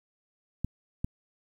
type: clicks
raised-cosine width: 5 ms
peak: -17 dBFS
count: 2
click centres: 0.646 / 1.045 s
effects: 9-bit